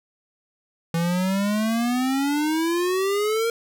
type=exponential sweep; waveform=square; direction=up; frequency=164.81 to 466.2 Hz; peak=-21 dBFS; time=0.94-3.5 s; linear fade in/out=2 ms; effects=none